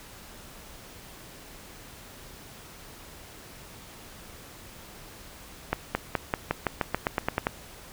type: accelerating click train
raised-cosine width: 0.5 ms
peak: -9 dBFS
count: 13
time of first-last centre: 5.73-7.469 s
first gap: 220 ms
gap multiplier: 0.92
effects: pink hiss -47 dBFS RMS until 7.92 s